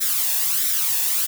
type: noise with flanger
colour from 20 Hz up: blue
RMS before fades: -21 dBFS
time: 0-1.27 s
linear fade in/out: 20 ms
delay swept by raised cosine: 0.53 to 1.15 ms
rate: 1.5 Hz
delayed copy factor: +0.6
effects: none